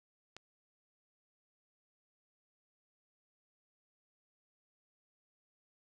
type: click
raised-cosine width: 0.2 ms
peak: -30 dBFS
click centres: 0.366 s
effects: none